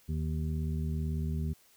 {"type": "harmonic tone", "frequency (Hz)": 78, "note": "D#2", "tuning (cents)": 5, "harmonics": [1, 2, 3, 5], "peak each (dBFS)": [-32, -34, -40, -48], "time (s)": [0.08, 1.54], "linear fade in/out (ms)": 20, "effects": ["white hiss -63 dBFS RMS until 1.76 s"]}